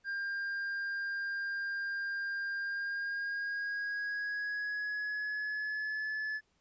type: tone with pitch glide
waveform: triangle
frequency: 1600 to 1724.8 Hz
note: G6 to A6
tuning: +35 to -35 cents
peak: -32 dBFS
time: 0.04-6.41 s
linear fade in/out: 50 ms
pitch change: +130 cents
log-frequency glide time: 2.59-6.06 s
effects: pink hiss -74 dBFS RMS until 6.6 s + resampled to 16000 Hz